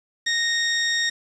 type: tone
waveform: 20% pulse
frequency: 1859 Hz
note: A#6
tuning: 5 cents flat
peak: -15 dBFS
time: 0.26-1.1 s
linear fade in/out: 10 ms
effects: resampled to 22050 Hz + 7-bit